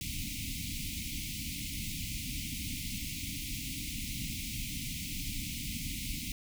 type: band-stop noise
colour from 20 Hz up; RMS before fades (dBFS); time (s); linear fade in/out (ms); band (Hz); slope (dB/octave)
pink; -38; 0.01-6.32; 2; 300 to 2100; 96
effects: none